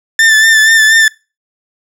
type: tone with vibrato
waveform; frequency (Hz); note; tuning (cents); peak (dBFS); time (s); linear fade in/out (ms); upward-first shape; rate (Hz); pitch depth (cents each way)
40% pulse; 1773; A6; +13; -4; 0.19-1.08; 2; sine; 4.2; 35
effects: noise-tail reverb RT60 0.3 s tail -23 dB re dry + low-pass 11000 Hz 12 dB/octave